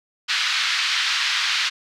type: band-pass noise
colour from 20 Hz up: white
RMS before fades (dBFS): -22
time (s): 0.28-1.7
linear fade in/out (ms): 20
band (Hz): 1300 to 4500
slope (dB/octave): 24
effects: none